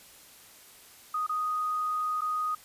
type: tone with dropouts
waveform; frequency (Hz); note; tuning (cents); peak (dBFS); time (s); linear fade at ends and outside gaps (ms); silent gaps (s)
sine; 1244.5; D#6; 0; -27; 1.14-2.55; 5; 1.266-1.293 / 2.209-2.217
effects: white hiss -53 dBFS RMS until 2.64 s + resampled to 32000 Hz